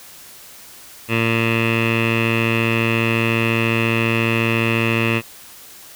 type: tone with low-pass filter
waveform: 15% pulse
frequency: 114.4 Hz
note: A#2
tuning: 32 cents flat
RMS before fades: -18 dBFS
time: 1.08-5.22 s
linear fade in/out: 50 ms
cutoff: 2600 Hz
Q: 6.9
effects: white hiss -41 dBFS RMS until 5.95 s